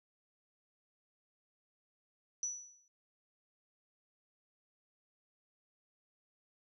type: tone with exponential decay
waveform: sine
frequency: 5920 Hz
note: F#8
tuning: in tune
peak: -32 dBFS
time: 2.43-2.88 s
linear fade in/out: 1 ms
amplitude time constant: 97 ms
effects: none